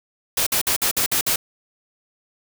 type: noise bursts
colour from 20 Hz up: white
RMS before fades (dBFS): -20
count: 7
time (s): 0.37-1.36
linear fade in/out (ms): 5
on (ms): 96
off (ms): 53
effects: none